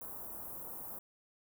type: band-stop noise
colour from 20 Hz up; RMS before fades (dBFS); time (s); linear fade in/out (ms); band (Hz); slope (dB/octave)
white; -45; 0.01-0.99; 5; 1100 to 12000; 24
effects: none